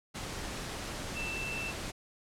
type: tone in noise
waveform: sine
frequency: 2665 Hz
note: E7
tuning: 18 cents sharp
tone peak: -36 dBFS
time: 1.15-1.72 s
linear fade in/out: 20 ms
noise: pink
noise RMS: -39 dBFS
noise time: 0.14-1.92 s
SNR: 0 dB
effects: low-pass 9000 Hz 12 dB/octave